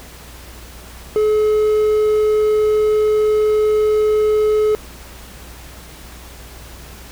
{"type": "tone", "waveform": "triangle", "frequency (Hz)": 427.2, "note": "G#4", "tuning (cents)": 49, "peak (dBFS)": -10, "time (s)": [1.16, 4.75], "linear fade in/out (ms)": 0, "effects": ["added 60 Hz sine -38 dBFS peak until 7.11 s", "pink hiss -39 dBFS RMS until 7.11 s"]}